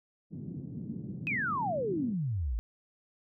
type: band-pass noise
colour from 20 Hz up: pink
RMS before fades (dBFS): -40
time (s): 0.3-2.16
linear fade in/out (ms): 50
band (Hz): 130 to 260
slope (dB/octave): 24
type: exponential sweep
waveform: sine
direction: down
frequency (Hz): 2602 to 50.1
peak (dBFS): -29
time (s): 1.27-2.59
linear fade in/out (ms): 0
effects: none